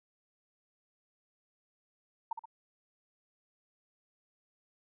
sine tone with echo, 911 Hz, A#5, 40 cents flat, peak -30 dBFS, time 2.31-2.33 s, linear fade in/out 5 ms, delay 63 ms, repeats 2, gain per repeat -7 dB, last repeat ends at 2.456 s, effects none

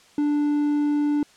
triangle tone, 293.7 Hz, D4, in tune, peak -17 dBFS, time 0.18-1.23 s, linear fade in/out 2 ms, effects white hiss -54 dBFS RMS until 1.36 s + low-pass 7000 Hz 12 dB/octave

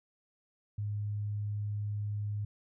sine tone, 103.83 Hz, G#2, in tune, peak -32 dBFS, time 0.78-2.45 s, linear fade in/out 5 ms, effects none

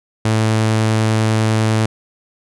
sawtooth tone, 110 Hz, A2, in tune, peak -9 dBFS, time 0.25-1.86 s, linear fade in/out 5 ms, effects resampled to 24000 Hz

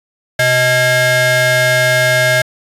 30% pulse ring-modulated tone, 501 Hz, B4, 25 cents sharp, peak -4 dBFS, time 0.39-2.42 s, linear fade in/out 5 ms, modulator 1130 Hz, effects resampled to 32000 Hz

